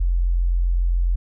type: tone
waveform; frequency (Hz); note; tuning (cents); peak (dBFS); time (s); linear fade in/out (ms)
sine; 43.65; F1; 0; -16; 0-1.16; 10
effects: none